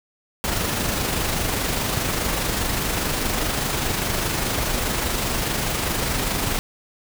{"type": "noise with amplitude modulation", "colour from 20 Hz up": "pink", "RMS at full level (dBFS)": -22, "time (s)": [0.44, 6.59], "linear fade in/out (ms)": 0, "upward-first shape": "sine", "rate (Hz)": 24.9, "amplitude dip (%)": 35, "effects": []}